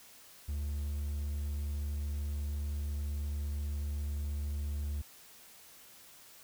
triangle tone, 72.9 Hz, D2, 12 cents flat, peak -31 dBFS, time 0.48-5.02 s, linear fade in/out 10 ms, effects white hiss -56 dBFS RMS until 6.43 s

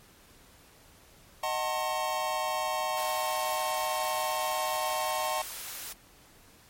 square chord, D# diminished seventh, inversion none, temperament just, 622.3 / 746.7 / 896 / 1075.3 Hz, D#5 / F#5 / A5 / C6, 0 / +16 / +31 / +47 cents, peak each -35 dBFS, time 1.43-5.42 s, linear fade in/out 5 ms
white high-pass noise, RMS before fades -40 dBFS, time 2.97-5.93 s, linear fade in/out 5 ms, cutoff 450 Hz, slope 12 dB/octave
effects pink hiss -57 dBFS RMS until 6.69 s + MP3 64 kbps

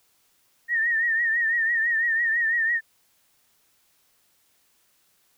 sine tone with vibrato, 1842 Hz, A#6, 21 cents flat, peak -20 dBFS, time 0.68-2.81 s, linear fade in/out 50 ms, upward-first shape triangle, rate 6 Hz, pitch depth 82 cents each way, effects white hiss -65 dBFS RMS until 5.37 s

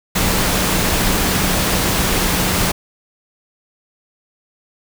sine tone in noise, 185 Hz, F#3, in tune, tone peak -25 dBFS, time 0.15-2.72 s, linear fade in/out 10 ms, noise pink, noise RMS -17 dBFS, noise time 0.15-2.72 s, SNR -11 dB, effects none

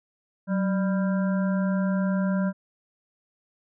harmonic tone with a mistuned harmonic, 198.1 Hz, G3, 18 cents sharp, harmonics 1 / 3 / 5 / 7 / 8, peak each -22 / -32 / -39 / -39 / -40 dBFS, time 0.47-2.53 s, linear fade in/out 50 ms, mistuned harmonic 1, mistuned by -87 cents, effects none

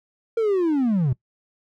triangle linear sweep, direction down, 466.2 to 116.54 Hz, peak -15 dBFS, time 0.37-1.13 s, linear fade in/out 5 ms, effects noise-tail reverb RT60 0.1 s tail -22 dB re dry + tanh soft clip ceiling -11 dBFS

